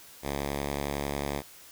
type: tone with pitch glide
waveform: 5% pulse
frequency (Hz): 70.6 to 71.09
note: C#2 to C#2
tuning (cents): +32 to +44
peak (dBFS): -19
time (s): 0.22-1.43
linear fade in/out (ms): 50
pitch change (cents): +12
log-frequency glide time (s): 0.41-0.66
effects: white hiss -51 dBFS RMS until 1.71 s